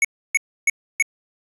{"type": "tone bursts", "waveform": "square", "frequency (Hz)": 2217, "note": "C#7", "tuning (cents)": 0, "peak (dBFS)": -14, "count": 4, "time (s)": [0.02, 1.024], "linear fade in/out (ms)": 2, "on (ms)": 26, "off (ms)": 300, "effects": ["resampled to 32000 Hz"]}